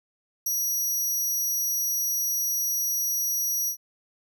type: tone with ADSR envelope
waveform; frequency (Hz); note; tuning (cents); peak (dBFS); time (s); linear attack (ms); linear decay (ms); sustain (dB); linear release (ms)
20% pulse; 5790; F#8; -38; -17; 0.46-3.77; 7; 6; -2; 89
effects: none